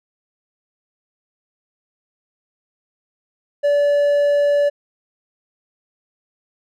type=tone; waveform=triangle; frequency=577 Hz; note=D5; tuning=31 cents flat; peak=-11 dBFS; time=3.63-4.7 s; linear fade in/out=20 ms; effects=none